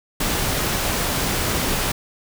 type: noise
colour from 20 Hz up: pink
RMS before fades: -22 dBFS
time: 0.2-1.92 s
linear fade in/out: 5 ms
effects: none